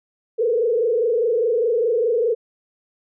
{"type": "tone with frequency modulation", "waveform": "sine", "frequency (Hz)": 463.4, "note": "A#4", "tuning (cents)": -10, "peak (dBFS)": -16, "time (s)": [0.38, 2.35], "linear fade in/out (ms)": 20, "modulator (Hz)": 24.9, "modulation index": 1.4, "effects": []}